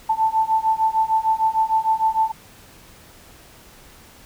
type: beating tone pair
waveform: sine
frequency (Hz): 880 / 886.6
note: A5 / A5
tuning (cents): 0 / +13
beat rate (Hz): 6.6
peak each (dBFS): -20 / -19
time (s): 0.09-2.32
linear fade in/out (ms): 10
effects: pink hiss -47 dBFS RMS until 4.25 s